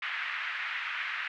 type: band-pass noise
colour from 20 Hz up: pink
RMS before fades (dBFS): -35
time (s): 0.02-1.28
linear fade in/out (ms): 5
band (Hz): 1500 to 2500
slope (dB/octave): 24
effects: none